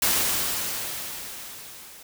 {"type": "noise with level ramp", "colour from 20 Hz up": "white", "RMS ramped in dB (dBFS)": [-21, -46], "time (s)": [0.02, 2.03], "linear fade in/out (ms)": 5, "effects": []}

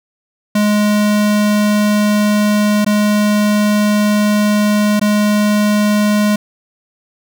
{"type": "tone with dropouts", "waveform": "square", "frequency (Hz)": 208.9, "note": "G#3", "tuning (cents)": 10, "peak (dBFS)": -11, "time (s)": [0.55, 6.36], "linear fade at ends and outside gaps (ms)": 5, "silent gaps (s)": [[2.847, 2.863], [4.996, 5.013]], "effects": []}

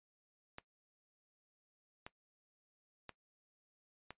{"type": "clicks", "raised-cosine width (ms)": 0.3, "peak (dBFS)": -30, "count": 4, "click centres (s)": [0.584, 2.065, 3.093, 4.106], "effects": ["noise-tail reverb RT60 0.1 s tail -18 dB re dry", "resampled to 8000 Hz"]}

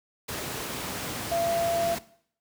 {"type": "tone in noise", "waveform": "sine", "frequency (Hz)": 678, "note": "E5", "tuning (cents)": 49, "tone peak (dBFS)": -24, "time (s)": [1.31, 1.95], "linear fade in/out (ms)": 10, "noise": "pink", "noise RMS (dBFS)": -33, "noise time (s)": [0.28, 1.99], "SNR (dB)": 6, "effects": ["noise-tail reverb RT60 0.6 s tail -18 dB re dry", "high-pass 100 Hz 12 dB/octave"]}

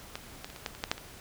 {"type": "clicks", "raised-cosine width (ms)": 0.2, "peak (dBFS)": [-18, -20, -29, -27, -15, -27, -13, -9, -24], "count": 9, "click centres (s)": [0.155, 0.445, 0.501, 0.562, 0.662, 0.75, 0.839, 0.915, 0.98], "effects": ["pink hiss -49 dBFS RMS until 1.2 s"]}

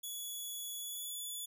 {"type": "tone with pitch glide", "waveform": "5% pulse", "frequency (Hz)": [3395, 3444], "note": ["G#7", "A7"], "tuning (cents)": [37, -38], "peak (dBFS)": -33, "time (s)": [0.03, 1.46], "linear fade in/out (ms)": 10, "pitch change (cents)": 25, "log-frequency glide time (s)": [0.8, 1.19], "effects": []}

